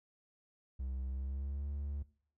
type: tone with pitch glide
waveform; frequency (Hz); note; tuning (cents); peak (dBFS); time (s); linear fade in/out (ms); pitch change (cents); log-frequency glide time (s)
triangle; 65.2 to 71.51; C2 to D2; -5 to -46; -35; 0.79-2.03; 10; +159; 1.07-1.68
effects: noise-tail reverb RT60 0.5 s tail -19 dB re dry